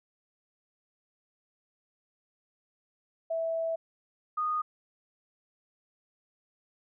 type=tone pair in turn; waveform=sine; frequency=656 / 1234.4 Hz; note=E5 / D#6; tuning=-9 / -14 cents; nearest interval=major seventh; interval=1095 cents; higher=second; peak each=-28 / -27 dBFS; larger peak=second; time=3.3-3.76 / 4.37-4.62 s; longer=first; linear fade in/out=10 ms; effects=none